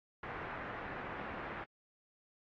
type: low-pass noise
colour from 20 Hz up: white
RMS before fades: -44 dBFS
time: 0.23-1.64 s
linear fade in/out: 2 ms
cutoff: 1800 Hz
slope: 24 dB/octave
effects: AAC 32 kbps